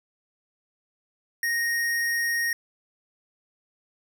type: tone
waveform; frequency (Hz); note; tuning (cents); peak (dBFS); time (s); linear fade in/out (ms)
square; 1864.7; A#6; 0; -24; 1.43-2.53; 2
effects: none